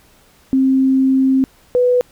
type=tone pair in turn; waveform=sine; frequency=264.9 / 494.9 Hz; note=C4 / B4; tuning=+22 / +4 cents; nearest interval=major seventh; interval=1082 cents; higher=second; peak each=-10 dBFS; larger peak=neither; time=0.53-1.44 / 1.75-2.01 s; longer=first; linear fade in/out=0 ms; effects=pink hiss -51 dBFS RMS until 2.11 s